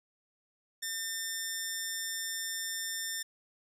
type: tone with amplitude modulation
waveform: 10% pulse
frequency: 1800 Hz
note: A6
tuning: 39 cents sharp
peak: -24 dBFS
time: 0.82-3.23 s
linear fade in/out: 10 ms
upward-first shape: sine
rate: 181 Hz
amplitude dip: 30%
effects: none